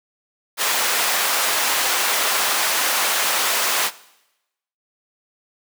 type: high-pass noise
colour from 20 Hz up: pink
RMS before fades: -20 dBFS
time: 0.57-3.91 s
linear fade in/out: 50 ms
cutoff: 810 Hz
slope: 12 dB/octave
effects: noise-tail reverb RT60 0.9 s tail -19 dB re dry